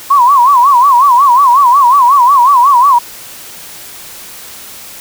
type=tone with vibrato; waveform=sine; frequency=1046.5 Hz; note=C6; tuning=in tune; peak=-3 dBFS; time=0.1-2.99 s; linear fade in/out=10 ms; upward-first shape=sine; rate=5.5 Hz; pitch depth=170 cents each way; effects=white hiss -30 dBFS RMS until 5 s